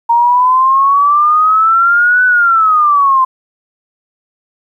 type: exponential two-way sweep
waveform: sine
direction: up then down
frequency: 928 to 1503 to 1031 Hz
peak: -6 dBFS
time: 0.09-3.25 s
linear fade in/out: 10 ms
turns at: 2.25 s
effects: 8-bit